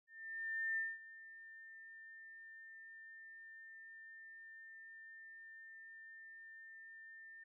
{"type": "tone with ADSR envelope", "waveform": "sine", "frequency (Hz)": 1799, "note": "A6", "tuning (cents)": 38, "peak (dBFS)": -35, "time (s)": [0.07, 7.44], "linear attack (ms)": 700, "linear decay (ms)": 210, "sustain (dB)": -18, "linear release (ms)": 9, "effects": []}